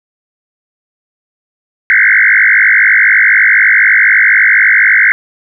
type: tone with frequency modulation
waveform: sine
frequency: 1832 Hz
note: A#6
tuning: 31 cents flat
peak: -4 dBFS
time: 1.9-5.12 s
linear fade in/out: 0 ms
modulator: 52 Hz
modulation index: 6.3
effects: none